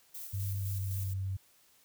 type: noise with tremolo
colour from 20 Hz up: violet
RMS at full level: -43 dBFS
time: 0.14-1.14 s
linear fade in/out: 10 ms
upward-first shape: square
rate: 3.9 Hz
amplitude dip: 40%
type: tone with pitch glide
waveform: sine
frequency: 98 to 95.65 Hz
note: G2 to G2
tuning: 0 to -42 cents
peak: -32 dBFS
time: 0.33-1.37 s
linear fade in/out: 10 ms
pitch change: -42 cents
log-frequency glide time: 0.56-1.12 s
effects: white hiss -65 dBFS RMS until 1.84 s